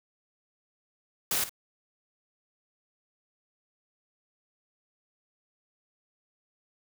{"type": "noise with echo", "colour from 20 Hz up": "white", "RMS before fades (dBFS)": -28, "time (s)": [1.31, 1.44], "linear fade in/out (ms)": 2, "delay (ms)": 54, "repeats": 1, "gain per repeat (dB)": -13, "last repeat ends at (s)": 1.494, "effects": []}